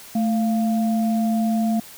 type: tone pair together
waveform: sine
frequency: 220 / 693.2 Hz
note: A3 / F5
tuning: 0 / -13 cents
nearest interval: octave + minor sixth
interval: 1987 cents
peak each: -18 / -27 dBFS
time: 0.15-1.8 s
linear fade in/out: 5 ms
effects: white hiss -42 dBFS RMS until 1.97 s